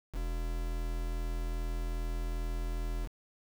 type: tone with quantisation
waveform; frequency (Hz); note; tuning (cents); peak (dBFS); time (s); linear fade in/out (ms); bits
triangle; 41.24; E1; +2; -30; 0.12-3.09; 50; 7
effects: none